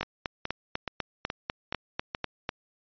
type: two click trains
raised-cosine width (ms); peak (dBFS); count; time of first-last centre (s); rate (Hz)
0.3; -15 / -13; 6 / 11; 0.03-2.149 / 0.01-2.491; 2.36 / 4.03
effects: resampled to 11025 Hz